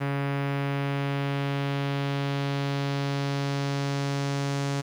sawtooth tone with low-pass filter sweep, 140 Hz, C#3, 18 cents sharp, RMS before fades -28 dBFS, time 0-4.82 s, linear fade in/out 20 ms, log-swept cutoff 2200 to 6800 Hz, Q 1.4, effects 9-bit

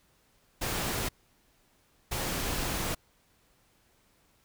pink noise bursts at uneven times, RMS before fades -32 dBFS, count 2, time 0.61-1.09 / 2.11-2.95 s, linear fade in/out 10 ms, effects pink hiss -67 dBFS RMS until 4.44 s

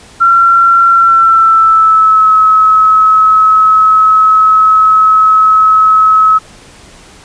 sine tone with pitch glide, 1364 to 1287.4 Hz, F6 to E6, -41 to -41 cents, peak -3 dBFS, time 0.2-6.39 s, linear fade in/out 20 ms, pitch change -100 cents, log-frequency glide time 0.9-2.32 s, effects pink hiss -37 dBFS RMS until 7.24 s + resampled to 22050 Hz

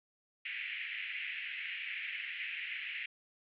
pink band-pass noise, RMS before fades -41 dBFS, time 0.45-3.06 s, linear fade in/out 5 ms, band 1900 to 2800 Hz, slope 48 dB/octave, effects none

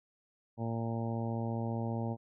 harmonic tone, 114.9 Hz, A#2, 25 cents flat, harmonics 1 / 2 / 3 / 4 / 5 / 6 / 7 / 8, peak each -35 / -37 / -44 / -45 / -44 / -48 / -45 / -49 dBFS, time 0.57-2.17 s, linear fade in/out 50 ms, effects none

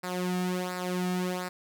sawtooth tone with flanger, 181.3 Hz, F#3, 35 cents flat, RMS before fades -31 dBFS, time 0.03-1.49 s, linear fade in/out 10 ms, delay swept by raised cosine 0.31 to 2.01 ms, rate 1.4 Hz, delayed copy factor -0.7, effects none

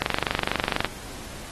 click train, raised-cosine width 0.3 ms, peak -6 dBFS, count 21, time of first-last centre 0.02-0.846 s, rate 24.2 Hz, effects pink hiss -40 dBFS RMS until 1.51 s + AAC 32 kbps

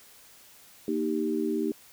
sine chord, Eb major, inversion second, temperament equal with one note detuned, 234 / 311.1 / 392 Hz, Bb3 / Eb4 / G4, +7 / 0 / 0 cents, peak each -31 / -29 / -30 dBFS, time 0.88-1.72 s, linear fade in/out 2 ms, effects white hiss -54 dBFS RMS until 1.92 s

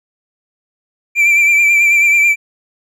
triangle tone with vibrato, 2349 Hz, D7, in tune, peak -6 dBFS, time 1.15-2.36 s, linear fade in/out 50 ms, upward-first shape triangle, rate 9.2 Hz, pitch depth 44 cents each way, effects none

